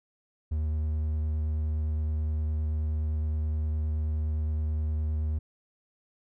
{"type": "tone with vibrato", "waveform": "triangle", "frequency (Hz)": 77, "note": "D#2", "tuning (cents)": -17, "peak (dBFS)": -24, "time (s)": [0.51, 5.39], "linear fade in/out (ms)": 10, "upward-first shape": "triangle", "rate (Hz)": 9.6, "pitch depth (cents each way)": 13, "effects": []}